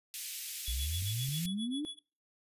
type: high-pass noise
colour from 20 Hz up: white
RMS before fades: -40 dBFS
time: 0.14-1.46 s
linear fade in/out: 0 ms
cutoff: 2300 Hz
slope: 24 dB/octave
type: tone with tremolo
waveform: square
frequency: 3393 Hz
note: G#7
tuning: 36 cents sharp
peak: -39 dBFS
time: 0.66-1.99 s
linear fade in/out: 2 ms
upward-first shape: sine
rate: 7.5 Hz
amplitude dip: 100%
type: exponential sweep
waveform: sine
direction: up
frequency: 57.8 to 311.1 Hz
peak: -33 dBFS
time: 0.68-1.85 s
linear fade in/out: 0 ms
type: clicks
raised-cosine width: 5 ms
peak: -38 dBFS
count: 3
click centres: 1.023 / 1.289 / 1.454 s
effects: noise-tail reverb RT60 0.4 s tail -25 dB re dry + resampled to 32000 Hz